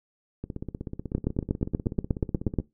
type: two click trains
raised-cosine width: 3 ms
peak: -11 / -20 dBFS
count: 13 / 36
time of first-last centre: 1.15-2.587 / 0.44-2.6 s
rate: 8.35 / 16.2 Hz
effects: noise-tail reverb RT60 0.2 s tail -20 dB re dry